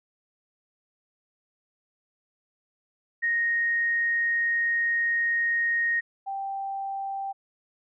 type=tone pair in turn; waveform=sine; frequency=1864.7 / 784 Hz; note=A#6 / G5; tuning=0 / 0 cents; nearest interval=octave + minor third; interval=1500 cents; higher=first; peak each=-22 / -29 dBFS; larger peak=first; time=3.22-6.01 / 6.26-7.33 s; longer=first; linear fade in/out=20 ms; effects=none